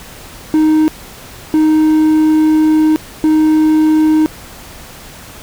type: tone bursts at uneven times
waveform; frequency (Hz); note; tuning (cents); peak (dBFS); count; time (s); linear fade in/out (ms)
triangle; 311.1; D#4; 0; -5; 3; 0.54-0.88 / 1.54-2.96 / 3.24-4.26; 0
effects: pink hiss -34 dBFS RMS until 5.42 s